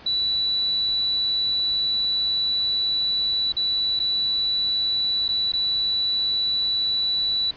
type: tone with dropouts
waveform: sine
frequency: 3951 Hz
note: B7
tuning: in tune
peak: -20 dBFS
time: 0.06-7.51 s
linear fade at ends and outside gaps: 5 ms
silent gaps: 3.523-3.566 / 3.993-3.999 / 5.281-5.288 / 5.521-5.535 s
effects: pink hiss -45 dBFS RMS until 7.56 s + resampled to 11025 Hz